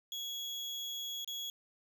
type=tone with dropouts; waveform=35% pulse; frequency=3341 Hz; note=G#7; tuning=10 cents sharp; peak=-36 dBFS; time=0.12-1.5 s; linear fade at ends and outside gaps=1 ms; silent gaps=1.246-1.276 s; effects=none